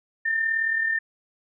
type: tone with amplitude modulation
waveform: sine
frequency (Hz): 1800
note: A6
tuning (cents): +39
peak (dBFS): -19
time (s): 0.25-0.99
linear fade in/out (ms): 10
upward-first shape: sine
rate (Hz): 38.6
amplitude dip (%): 50
effects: none